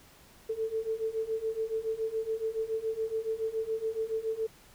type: beating tone pair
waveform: sine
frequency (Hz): 440 / 447.1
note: A4 / A4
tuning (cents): 0 / +28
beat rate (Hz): 7.1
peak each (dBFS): -34 / -32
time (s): 0.49-4.47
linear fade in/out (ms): 10
effects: pink hiss -57 dBFS RMS until 4.74 s